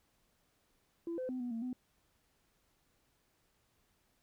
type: tone with pitch steps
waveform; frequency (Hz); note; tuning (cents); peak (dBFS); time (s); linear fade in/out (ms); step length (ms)
sine; 336.9 / 512 / 255 / 244.6 / 228.1 / 251.8; E4 / C5 / C4 / B3 / A#3 / B3; +38 / -38 / -44 / -16 / -37 / +34; -35; 1.07-1.73; 2; 110
effects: tanh soft clip ceiling -33 dBFS + pink hiss -75 dBFS RMS until 4.22 s